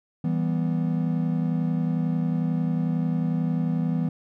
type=chord; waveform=triangle; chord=E minor; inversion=none; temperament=equal; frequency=164.81 / 196 / 246.9 Hz; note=E3 / G3 / B3; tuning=0 / 0 / 0 cents; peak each=-22 / -28 / -26 dBFS; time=0.24-4.09 s; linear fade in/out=5 ms; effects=none